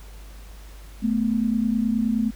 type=tone pair together; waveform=sine; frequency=218 / 247.6 Hz; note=A3 / B3; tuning=-16 / +5 cents; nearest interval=major second; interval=221 cents; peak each=-21 / -24 dBFS; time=1.02-2.31 s; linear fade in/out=20 ms; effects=added 50 Hz sine -39 dBFS peak until 2.35 s + pink hiss -50 dBFS RMS until 2.35 s